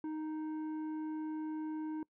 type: tone with tanh clipping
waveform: sine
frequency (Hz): 310.9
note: D#4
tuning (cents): -1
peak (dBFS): -38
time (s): 0.04-2.03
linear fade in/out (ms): 2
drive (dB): 8
effects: noise-tail reverb RT60 0.1 s tail -24 dB re dry

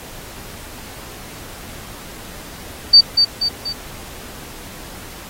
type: tone with echo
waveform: sine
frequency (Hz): 4604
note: D8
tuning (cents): -35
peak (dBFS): -3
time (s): 2.93-3.01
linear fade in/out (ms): 10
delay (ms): 240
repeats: 3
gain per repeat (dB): -6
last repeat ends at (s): 3.73
effects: pink hiss -36 dBFS RMS until 5.29 s + AAC 48 kbps

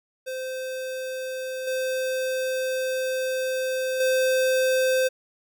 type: tone with level steps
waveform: square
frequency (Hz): 518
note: C5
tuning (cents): -17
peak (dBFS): -30 / -25 / -20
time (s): 0.26-5.09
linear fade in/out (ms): 20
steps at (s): 1.67 / 4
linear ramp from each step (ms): 5
effects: none

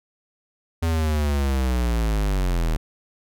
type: linear sweep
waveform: square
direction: down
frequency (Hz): 83.6 to 38.28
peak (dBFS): -20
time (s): 0.82-2.77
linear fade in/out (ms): 10
effects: none

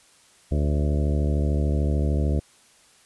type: harmonic tone with a mistuned harmonic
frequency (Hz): 73.42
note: D2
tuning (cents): 0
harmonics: 1 / 2 / 3 / 4 / 5 / 6 / 7 / 8 / 9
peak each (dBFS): -21 / -27 / -31 / -33 / -35 / -37 / -38 / -39 / -40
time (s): 0.51-2.4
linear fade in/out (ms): 10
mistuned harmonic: 8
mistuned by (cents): -32
effects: white hiss -56 dBFS RMS until 3.05 s + resampled to 24000 Hz

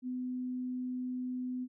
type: tone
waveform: sine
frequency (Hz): 252.1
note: B3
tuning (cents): +36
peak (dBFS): -34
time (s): 0.02-1.68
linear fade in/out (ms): 50
effects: none

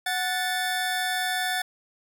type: tone pair together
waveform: 25% pulse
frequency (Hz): 740 / 1755.2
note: F#5 / A6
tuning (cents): 0 / -5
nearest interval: octave + minor third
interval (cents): 1495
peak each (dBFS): -24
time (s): 0.06-1.62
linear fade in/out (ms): 5
effects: none

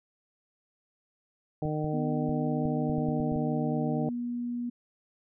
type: harmonic tone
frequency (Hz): 152.8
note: D#3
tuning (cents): -31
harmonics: 1 / 2 / 3 / 4 / 5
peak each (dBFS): -31 / -34 / -36 / -37 / -38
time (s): 1.62-4.09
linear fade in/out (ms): 2
type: clicks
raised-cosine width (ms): 5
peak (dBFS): -27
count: 10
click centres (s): 1.655 / 1.845 / 2.293 / 2.655 / 2.897 / 2.983 / 3.087 / 3.202 / 3.32 / 3.36
type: tone with pitch glide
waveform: sine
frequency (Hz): 247.2 to 241.1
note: B3 to B3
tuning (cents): +2 to -41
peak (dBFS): -30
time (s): 1.93-4.7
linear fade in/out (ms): 10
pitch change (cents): -43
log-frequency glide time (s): 2.51-3.73
effects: none

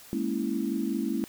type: chord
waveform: sine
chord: A# half-diminished seventh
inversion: third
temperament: equal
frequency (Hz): 207.7 / 233.1 / 277.2 / 329.6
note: G#3 / A#3 / C#4 / E4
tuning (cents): 0 / 0 / 0 / 0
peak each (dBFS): -32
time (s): 0.13-1.24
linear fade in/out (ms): 0
effects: white hiss -50 dBFS RMS until 1.28 s

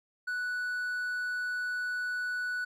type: tone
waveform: triangle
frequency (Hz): 1480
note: F#6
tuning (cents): 0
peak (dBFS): -29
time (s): 0.27-2.65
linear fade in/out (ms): 10
effects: none

